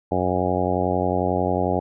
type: harmonic tone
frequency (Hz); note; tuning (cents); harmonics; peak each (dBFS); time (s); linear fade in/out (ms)
91.1; F#2; -26; 1 / 2 / 3 / 4 / 5 / 6 / 7 / 8 / 9; -28 / -28 / -28 / -28 / -28 / -28 / -28 / -28 / -28; 0.11-1.8; 10
effects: none